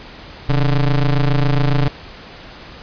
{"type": "ring-modulated tone", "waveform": "square", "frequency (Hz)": 73.42, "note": "D2", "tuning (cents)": 0, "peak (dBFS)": -10, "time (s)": [0.49, 1.88], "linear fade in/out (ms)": 0, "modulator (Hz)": 59.8, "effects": ["pink hiss -37 dBFS RMS until 2.82 s", "resampled to 11025 Hz"]}